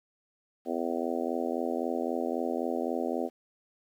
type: harmonic tone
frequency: 83.8 Hz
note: E2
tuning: 29 cents sharp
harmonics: 3 / 4 / 5 / 6 / 7 / 8 / 9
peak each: -34 / -35 / -36 / -37 / -37 / -38 / -39 dBFS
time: 0.65-3.3 s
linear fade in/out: 50 ms
effects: 10-bit